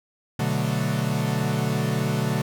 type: chord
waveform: 45% pulse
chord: B minor seventh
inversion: none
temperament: equal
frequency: 123.47 / 146.83 / 185 / 220 Hz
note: B2 / D3 / F#3 / A3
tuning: 0 / 0 / 0 / 0 cents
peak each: -27 / -26 / -30 / -29 dBFS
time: 0.39-2.42 s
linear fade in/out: 5 ms
effects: none